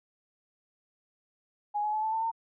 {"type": "tone with pitch steps", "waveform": "sine", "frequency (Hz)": [830.6, 845.6, 860.9, 876.4, 892.3, 908.4], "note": ["G#5", "G#5", "A5", "A5", "A5", "A#5"], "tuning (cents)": [0, 31, -38, -7, 24, -45], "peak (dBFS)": -27, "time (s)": [1.74, 2.316], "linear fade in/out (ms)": 20, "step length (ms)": 96, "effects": []}